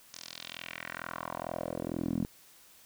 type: tone with band-pass filter sweep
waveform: 10% pulse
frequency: 42.22 Hz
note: E1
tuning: 42 cents sharp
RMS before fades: -38 dBFS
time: 0.14-2.25 s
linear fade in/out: 0 ms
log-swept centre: 5900 to 220 Hz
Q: 2.5
effects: white hiss -58 dBFS RMS until 2.85 s